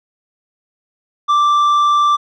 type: tone with tanh clipping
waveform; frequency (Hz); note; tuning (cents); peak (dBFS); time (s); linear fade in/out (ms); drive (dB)
sine; 1174.7; D6; 0; -11; 1.28-2.17; 20; 6
effects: none